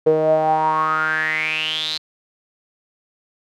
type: tone with band-pass filter sweep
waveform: sawtooth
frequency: 156.5 Hz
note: D#3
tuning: 10 cents sharp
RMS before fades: -19 dBFS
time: 0.06-1.98 s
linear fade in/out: 10 ms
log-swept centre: 470 to 4200 Hz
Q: 9.6
effects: none